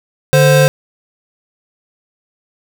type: tone pair together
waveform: square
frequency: 146.85 / 523.3 Hz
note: D3 / C5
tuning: 0 / 0 cents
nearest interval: octave + minor seventh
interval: 2200 cents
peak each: -10 dBFS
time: 0.33-0.68 s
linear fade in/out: 0 ms
effects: none